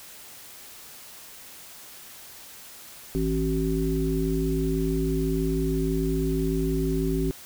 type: harmonic tone with a mistuned harmonic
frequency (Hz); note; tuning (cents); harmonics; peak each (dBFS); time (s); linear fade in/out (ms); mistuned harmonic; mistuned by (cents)
54; A1; -32; 1 / 3 / 5 / 7; -28 / -28 / -28 / -28; 3.15-7.31; 0; 3; +19
effects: white hiss -45 dBFS RMS until 7.45 s